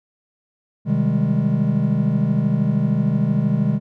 triangle chord, Ab major seventh, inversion first, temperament just, 129.78 / 155.74 / 194.67 / 207.7 Hz, C3 / Eb3 / G3 / Ab3, -14 / +2 / -12 / 0 cents, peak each -20 / -19 / -21 / -19 dBFS, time 0.85-3.8 s, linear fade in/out 50 ms, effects none

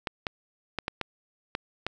clicks, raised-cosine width 0.3 ms, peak -13 dBFS, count 7, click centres 0.072 / 0.268 / 0.787 / 0.881 / 1.013 / 1.551 / 1.866 s, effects none

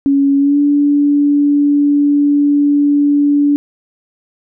sine tone with pitch glide, 278.4 to 288.6 Hz, C#4 to D4, +8 to -30 cents, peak -8 dBFS, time 0.06-3.56 s, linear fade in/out 0 ms, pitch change +62 cents, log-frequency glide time 0.38-0.58 s, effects none

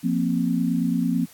sine chord, F suspended fourth, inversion none, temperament just, 174.61 / 232.8 / 261.9 Hz, F3 / Bb3 / C4, 0 / -2 / +2 cents, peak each -24 dBFS, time 0.03-1.26 s, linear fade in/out 20 ms, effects white hiss -50 dBFS RMS until 1.33 s + AAC 64 kbps

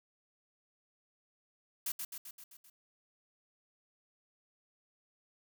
blue noise with echo, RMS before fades -36 dBFS, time 1.86-1.92 s, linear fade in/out 5 ms, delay 130 ms, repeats 6, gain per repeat -4 dB, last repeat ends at 2.7 s, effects none

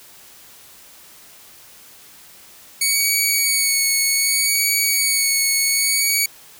10% pulse tone with vibrato, 2233 Hz, C#7, 12 cents sharp, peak -7 dBFS, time 2.81-6.26 s, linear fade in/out 5 ms, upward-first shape sine, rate 0.65 Hz, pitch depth 21 cents each way, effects white hiss -45 dBFS RMS until 6.59 s

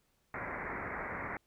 white low-pass noise, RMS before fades -40 dBFS, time 0.34-1.37 s, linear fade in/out 2 ms, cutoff 2200 Hz, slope 96 dB/octave, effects pink hiss -75 dBFS RMS until 1.46 s

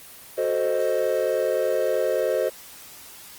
triangle chord, F# diminished seventh, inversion none, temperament equal, 370 / 440 / 523.3 / 622.3 Hz, F#4 / A4 / C5 / Eb5, 0 / 0 / 0 / 0 cents, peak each -27 / -25 / -22 / -24 dBFS, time 0.37-2.5 s, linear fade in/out 20 ms, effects white hiss -44 dBFS RMS until 3.38 s + Opus 24 kbps

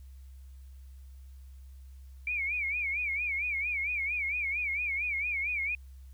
sine tone with vibrato, 2308 Hz, D7, 31 cents flat, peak -29 dBFS, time 2.27-5.75 s, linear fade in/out 2 ms, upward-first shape sine, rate 4.4 Hz, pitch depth 130 cents each way, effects added 66 Hz sine -46 dBFS peak until 6.13 s + white hiss -69 dBFS RMS until 6.13 s

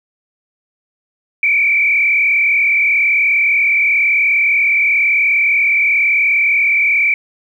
sine tone with frequency modulation, 2307 Hz, D7, 31 cents flat, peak -10 dBFS, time 1.43-7.14 s, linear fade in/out 2 ms, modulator 39 Hz, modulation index 1.8, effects 8-bit

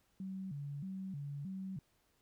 sine tone with vibrato, 164.81 Hz, E3, in tune, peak -40 dBFS, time 0.2-1.79 s, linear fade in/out 2 ms, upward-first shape square, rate 1.6 Hz, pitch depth 250 cents each way, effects pink hiss -75 dBFS RMS until 2.21 s

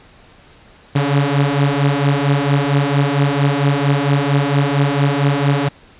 sawtooth beating tone pair, 139.3 / 143.7 Hz, C#3 / D3, +9 / -37 cents, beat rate 4.4 Hz, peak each -12 dBFS, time 0.95-5.69 s, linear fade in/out 10 ms, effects pink hiss -46 dBFS RMS until 5.99 s + resampled to 8000 Hz

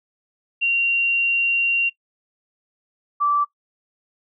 sine tone pair in turn, 2760 / 1164.1 Hz, F7 / D6, -21 / -16 cents, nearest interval octave + minor third, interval 1495 cents, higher first, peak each -16 dBFS, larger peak neither, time 0.61-1.9 / 3.2-3.45 s, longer first, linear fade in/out 20 ms, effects noise-tail reverb RT60 0.1 s tail -20 dB re dry

